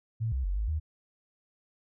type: tone with pitch steps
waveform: sine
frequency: 112.2 / 65.4 / 46.57 / 53.1 / 77.5 Hz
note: A2 / C2 / F#1 / G#1 / D#2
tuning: +34 / 0 / +12 / +39 / -6 cents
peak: -27 dBFS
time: 0.2-0.8 s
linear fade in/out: 20 ms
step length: 120 ms
effects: none